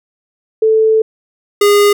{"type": "tone pair in turn", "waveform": ["sine", "square"], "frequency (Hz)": [439.9, 409.5], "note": ["A4", "G#4"], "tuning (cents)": [0, -24], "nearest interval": "minor second", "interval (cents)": 124, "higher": "first", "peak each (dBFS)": -7, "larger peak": "neither", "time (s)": [[0.62, 1.02], [1.61, 1.93]], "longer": "first", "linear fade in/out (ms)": 5, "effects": []}